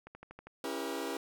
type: click train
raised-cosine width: 0.5 ms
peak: -33 dBFS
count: 6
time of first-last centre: 0.07-0.47 s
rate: 12.5 Hz
type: chord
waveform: sawtooth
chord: C# diminished seventh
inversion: none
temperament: just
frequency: 277.2 / 332.6 / 399.1 / 479 Hz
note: C#4 / E4 / G4 / Bb4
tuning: 0 / +16 / +31 / +47 cents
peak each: -37 dBFS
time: 0.64-1.17 s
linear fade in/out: 2 ms
effects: none